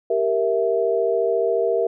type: chord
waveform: sine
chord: E diminished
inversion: first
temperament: equal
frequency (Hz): 392 / 466.2 / 659.3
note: G4 / Bb4 / E5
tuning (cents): 0 / 0 / 0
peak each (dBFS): -23 / -20 / -23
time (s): 0.1-1.87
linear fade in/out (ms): 5
effects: none